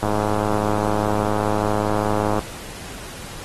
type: click train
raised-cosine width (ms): 1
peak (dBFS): -8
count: 249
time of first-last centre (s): 0.03-2.392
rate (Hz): 105
effects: pink hiss -36 dBFS RMS until 3.44 s + AAC 32 kbps